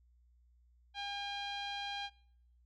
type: tone with low-pass filter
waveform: sawtooth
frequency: 806 Hz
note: G5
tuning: 48 cents sharp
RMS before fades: -41 dBFS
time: 0.94-2.1 s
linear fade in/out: 50 ms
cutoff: 3600 Hz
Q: 4.6
effects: noise-tail reverb RT60 0.8 s tail -26 dB re dry + added 60 Hz sine -64 dBFS peak until 2.65 s